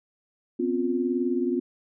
sine tone cluster, 250.5 / 269.6 / 352.5 Hz, B3 / C#4 / F4, +25 / -48 / +16 cents, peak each -27 / -29 / -26 dBFS, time 0.59-1.6 s, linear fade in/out 10 ms, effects none

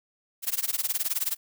blue noise with tremolo, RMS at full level -25 dBFS, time 0.42-1.37 s, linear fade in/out 50 ms, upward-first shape sine, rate 19 Hz, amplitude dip 95%, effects none

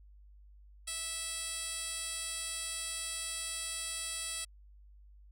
10% pulse tone with band-pass filter, 656 Hz, E5, 9 cents flat, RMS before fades -39 dBFS, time 0.87-4.45 s, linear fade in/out 10 ms, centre 7700 Hz, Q 2.4, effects added 50 Hz sine -54 dBFS peak until 5.31 s

